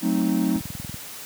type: chord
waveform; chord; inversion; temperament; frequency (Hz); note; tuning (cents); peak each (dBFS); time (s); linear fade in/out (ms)
triangle; F# diminished seventh; none; equal; 185 / 220 / 261.6 / 311.1; F#3 / A3 / C4 / Eb4; 0 / 0 / 0 / 0; -23; 0.01-0.61; 50
type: click train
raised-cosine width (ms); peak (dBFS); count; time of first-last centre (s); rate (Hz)
5; -20; 9; 0.56-0.943; 20.9
effects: white hiss -38 dBFS RMS until 1.25 s + high-pass 80 Hz 12 dB/octave